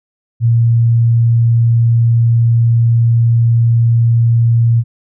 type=tone; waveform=sine; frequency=116.5 Hz; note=A#2; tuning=1 cent flat; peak=-7 dBFS; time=0.4-4.84 s; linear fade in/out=50 ms; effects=none